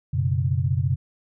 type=chord; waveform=sine; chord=F# suspended fourth; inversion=none; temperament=equal; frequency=92.5 / 123.47 / 138.59 Hz; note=F#2 / B2 / C#3; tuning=0 / 0 / 0 cents; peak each=-24 dBFS; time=0.13-0.96 s; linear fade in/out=10 ms; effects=none